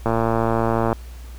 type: click train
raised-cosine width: 1 ms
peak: -6 dBFS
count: 100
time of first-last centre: 0.06-0.928 s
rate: 114 Hz
effects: added 60 Hz sine -34 dBFS peak until 1.38 s + pink hiss -48 dBFS RMS until 1.38 s